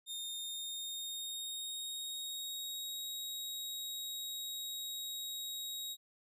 sawtooth tone with pitch glide, 3665 to 3792 Hz, A#7 to A#7, -30 to +29 cents, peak -37 dBFS, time 0.06-5.97 s, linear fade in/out 50 ms, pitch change +59 cents, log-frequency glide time 0.38-3.06 s, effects none

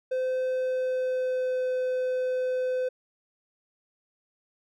triangle tone with pitch glide, 514 to 509 Hz, C5 to C5, -31 to -48 cents, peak -23 dBFS, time 0.11-2.89 s, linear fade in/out 10 ms, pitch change -17 cents, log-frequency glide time 0.44-1.71 s, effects none

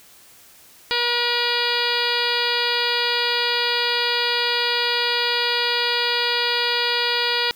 harmonic tone, 480 Hz, B4, 49 cents flat, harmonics 1 / 2 / 3 / 4 / 5 / 6 / 7 / 8 / 9 / 10, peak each -28 / -28 / -28 / -28 / -28 / -28 / -28 / -28 / -28 / -28 dBFS, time 0.91-7.51 s, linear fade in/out 0 ms, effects white hiss -49 dBFS RMS until 7.55 s

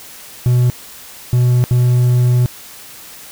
triangle tone bursts at uneven times, 123.47 Hz, B2, in tune, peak -7 dBFS, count 3, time 0.46-0.7 / 1.33-1.64 / 1.71-2.46 s, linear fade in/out 0 ms, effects white hiss -36 dBFS RMS until 3.31 s

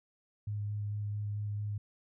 sine tone with vibrato, 103.83 Hz, G#2, in tune, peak -33 dBFS, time 0.47-1.78 s, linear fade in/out 5 ms, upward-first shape square, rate 4.5 Hz, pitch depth 9 cents each way, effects none

